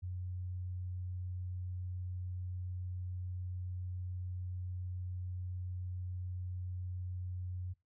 sine tone, 90.7 Hz, F#2, 34 cents flat, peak -38 dBFS, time 0.02-7.74 s, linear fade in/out 20 ms, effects noise-tail reverb RT60 0.2 s tail -19 dB re dry

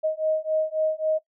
sine beating tone pair, 625 / 628.7 Hz, D#5 / D#5, +8 / +18 cents, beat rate 3.7 Hz, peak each -25 dBFS, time 0.03-1.19 s, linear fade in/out 20 ms, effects noise-tail reverb RT60 0.1 s tail -17 dB re dry

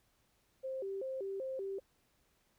sine tone with vibrato, 453.4 Hz, A#4, 48 cents flat, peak -37 dBFS, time 0.63-1.8 s, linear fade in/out 20 ms, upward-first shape square, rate 2.6 Hz, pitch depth 260 cents each way, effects pink hiss -74 dBFS RMS until 2.58 s

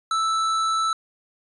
triangle tone with tanh clipping, 1318.5 Hz, E6, in tune, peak -22 dBFS, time 0.11-0.93 s, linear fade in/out 2 ms, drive 18 dB, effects resampled to 24000 Hz

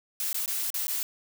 blue noise with dropouts, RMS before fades -30 dBFS, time 0.2-1.03 s, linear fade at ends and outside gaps 1 ms, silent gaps 0.33-0.344 / 0.46-0.478 / 0.703-0.742 / 0.87-0.88 s, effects none

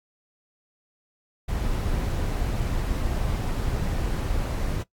brown noise, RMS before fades -26 dBFS, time 1.48-4.83 s, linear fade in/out 10 ms, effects noise-tail reverb RT60 0.1 s tail -17 dB re dry + AAC 64 kbps

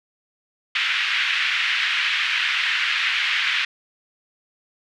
white band-pass noise, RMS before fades -22 dBFS, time 0.75-3.65 s, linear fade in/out 5 ms, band 1600 to 3000 Hz, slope 24 dB/octave, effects none

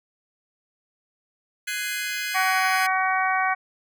sawtooth chord, Ab dominant seventh, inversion third, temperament just, 1495.1 / 1661.2 / 2077 / 2492 Hz, Gb6 / Ab6 / C7 / Eb7, +18 / 0 / -13 / +2 cents, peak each -29 / -28 / -28 / -30 dBFS, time 1.67-2.87 s, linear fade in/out 10 ms
harmonic tone, 376.7 Hz, F#4, 31 cents sharp, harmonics 2 / 3 / 4 / 5 / 6, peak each -24 / -26 / -27 / -28 / -29 dBFS, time 2.34-3.55 s, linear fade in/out 20 ms
effects none

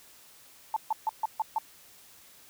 sine tone bursts, 880 Hz, A5, in tune, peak -24 dBFS, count 6, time 0.74-1.584 s, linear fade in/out 2 ms, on 24 ms, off 140 ms, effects white hiss -55 dBFS RMS until 2.49 s

